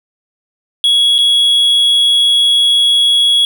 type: tone with dropouts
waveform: triangle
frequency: 3342 Hz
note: G#7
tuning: 10 cents sharp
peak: -6 dBFS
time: 0.84-3.45 s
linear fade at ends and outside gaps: 1 ms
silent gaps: 1.182-1.187 s
effects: none